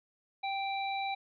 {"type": "harmonic tone", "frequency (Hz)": 784, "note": "G5", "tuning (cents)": 0, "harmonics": [1, 3, 5], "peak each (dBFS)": [-33, -39, -42], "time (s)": [0.43, 1.15], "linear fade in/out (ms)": 10, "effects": []}